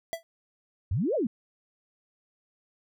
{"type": "tone with exponential decay", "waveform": "square", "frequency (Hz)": 663, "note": "E5", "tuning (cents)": 10, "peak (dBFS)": -26, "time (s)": [0.13, 0.23], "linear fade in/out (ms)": 0, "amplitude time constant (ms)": 21}
{"type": "exponential two-way sweep", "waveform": "sine", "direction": "up then down", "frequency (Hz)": [77.9, 659.3, 197.1], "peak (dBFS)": -24, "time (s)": [0.91, 1.27], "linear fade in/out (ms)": 5, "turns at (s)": 1.15}
{"effects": []}